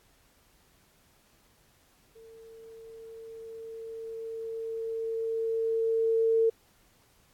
sine tone with level ramp, 451.5 Hz, A4, 45 cents sharp, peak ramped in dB -49 to -20 dBFS, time 2.15-6.5 s, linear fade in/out 10 ms, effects pink hiss -64 dBFS RMS until 7.33 s + AAC 64 kbps

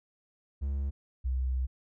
triangle / sine tone pair in turn, 69.3 / 64.1 Hz, C#2 / C2, 0 / -35 cents, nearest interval minor second, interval 135 cents, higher first, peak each -27 dBFS, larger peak neither, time 0.61-0.91 / 1.24-1.67 s, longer second, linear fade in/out 20 ms, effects none

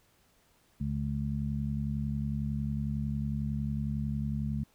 harmonic tone, 71 Hz, C#2, 42 cents sharp, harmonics 1 / 2 / 3, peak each -36 / -33 / -34 dBFS, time 0.8-4.64 s, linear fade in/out 10 ms, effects pink hiss -67 dBFS RMS until 4.74 s

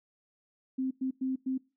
sine tone bursts at uneven times, 261.6 Hz, C4, in tune, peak -28 dBFS, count 4, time 0.78-0.91 / 1.01-1.11 / 1.21-1.36 / 1.46-1.58 s, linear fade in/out 10 ms, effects noise-tail reverb RT60 0.3 s tail -22 dB re dry

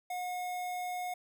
square tone with notch filter, 723 Hz, F#5, 40 cents flat, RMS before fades -37 dBFS, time 0.1-1.14 s, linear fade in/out 5 ms, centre 4500 Hz, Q 1.5, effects none

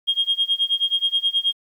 sine tone with tremolo, 3242 Hz, G#7, 42 cents flat, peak -14 dBFS, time 0.07-1.53 s, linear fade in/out 20 ms, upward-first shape sine, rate 9.4 Hz, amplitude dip 95%, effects tanh soft clip ceiling -10 dBFS + 9-bit

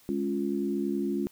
sine chord, Db major, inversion second, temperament equal, 207.7 / 277.2 / 349.2 Hz, Ab3 / Db4 / F4, 0 / 0 / 0 cents, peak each -31 dBFS, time 0.09-1.27 s, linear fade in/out 0 ms, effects white hiss -59 dBFS RMS until 1.31 s

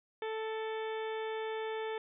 harmonic tone with a mistuned harmonic, 440 Hz, A4, in tune, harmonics 1 / 2 / 3 / 4 / 5 / 6 / 7 / 8, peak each -36 / -42 / -50 / -47 / -50 / -57 / -55 / -53 dBFS, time 0.22-1.98 s, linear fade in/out 2 ms, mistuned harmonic 5, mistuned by +26 cents, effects none

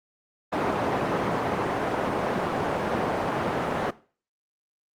white band-pass noise, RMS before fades -26 dBFS, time 0.52-3.91 s, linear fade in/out 10 ms, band 120 to 900 Hz, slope 12 dB/octave, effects noise-tail reverb RT60 0.4 s tail -19 dB re dry + Opus 24 kbps

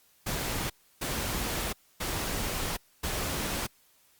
pink noise bursts at uneven times, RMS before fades -32 dBFS, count 4, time 0.26-0.7 / 1.01-1.73 / 2-2.77 / 3.03-3.67 s, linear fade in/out 10 ms, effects white hiss -64 dBFS RMS until 4.19 s + Opus 48 kbps

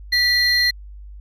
triangle tone pair together, 1956 / 4183 Hz, B6 / C8, -17 / -1 cents, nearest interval octave + minor second, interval 1316 cents, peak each -16 dBFS, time 0.12-0.71 s, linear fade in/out 10 ms, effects added 50 Hz sine -35 dBFS peak until 1.2 s

